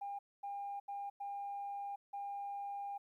sine tone bursts at uneven times, 804 Hz, G5, 44 cents sharp, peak -39 dBFS, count 5, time 0.01-0.19 / 0.43-0.8 / 0.88-1.1 / 1.2-1.96 / 2.13-2.98 s, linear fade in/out 10 ms, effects tanh soft clip ceiling -36 dBFS + 13-bit

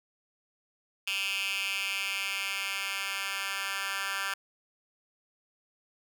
10% pulse tone with high-pass filter sweep, 196 Hz, G3, in tune, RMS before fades -33 dBFS, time 1.07-4.34 s, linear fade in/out 5 ms, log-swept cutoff 2600 to 1700 Hz, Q 4.4, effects none

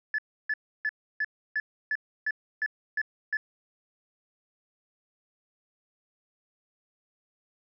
sine tone bursts, 1726 Hz, A6, 34 cents flat, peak -24 dBFS, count 10, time 0.14-3.37 s, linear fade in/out 2 ms, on 44 ms, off 310 ms, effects tanh soft clip ceiling -21 dBFS

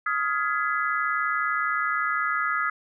sine chord, F half-diminished seventh, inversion third, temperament just, 1257.2 / 1396.9 / 1676.3 / 2012 Hz, Eb6 / F6 / Ab6 / Cb7, +18 / 0 / +16 / +32 cents, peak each -26 / -29 / -29 / -32 dBFS, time 0.06-2.7 s, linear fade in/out 5 ms, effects none

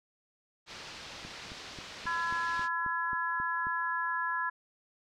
white low-pass noise, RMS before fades -46 dBFS, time 0.66-2.69 s, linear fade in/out 50 ms, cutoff 5100 Hz, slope 24 dB/octave
click train, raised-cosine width 3 ms, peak -33 dBFS, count 10, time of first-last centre 1.25-3.669 s, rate 3.72 Hz
harmonic tone, 337 Hz, E4, 38 cents sharp, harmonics 3 / 4 / 5, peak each -33 / -38 / -33 dBFS, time 2.06-4.5 s, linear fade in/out 10 ms
effects none

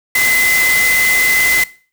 sine tone in noise, 2037 Hz, C7, 47 cents flat, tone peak -11 dBFS, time 0.15-1.64 s, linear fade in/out 5 ms, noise white, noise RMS -18 dBFS, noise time 0.15-1.64 s, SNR +4 dB, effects noise-tail reverb RT60 0.4 s tail -19 dB re dry

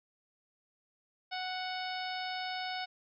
harmonic tone, 740 Hz, F#5, in tune, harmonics 1 / 2 / 3 / 4 / 5 / 6 / 7, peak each -38 / -43 / -44 / -46 / -45 / -47 / -47 dBFS, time 1.31-2.86 s, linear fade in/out 20 ms, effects none

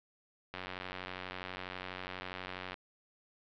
click train, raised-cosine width 0.3 ms, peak -24 dBFS, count 204, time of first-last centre 0.54-2.742 s, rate 92.2 Hz, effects low-pass 4000 Hz 12 dB/octave

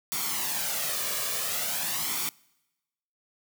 white noise with flanger, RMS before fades -30 dBFS, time 0.12-2.29 s, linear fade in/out 0 ms, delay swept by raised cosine 0.88 to 1.76 ms, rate 0.47 Hz, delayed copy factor +0.6, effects noise-tail reverb RT60 1.0 s tail -25 dB re dry + high-pass 150 Hz 12 dB/octave

